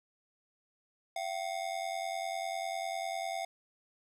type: ring-modulated tone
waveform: square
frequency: 720 Hz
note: F#5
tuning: 47 cents flat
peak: -32 dBFS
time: 1.16-3.45 s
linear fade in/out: 2 ms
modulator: 45 Hz
effects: low-pass 10000 Hz 12 dB/octave + 12-bit